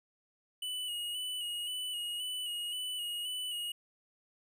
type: tone with vibrato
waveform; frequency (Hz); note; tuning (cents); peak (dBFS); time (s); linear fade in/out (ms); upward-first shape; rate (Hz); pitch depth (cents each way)
square; 2932; F#7; -16; -36; 0.62-3.72; 5; square; 1.9; 31
effects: none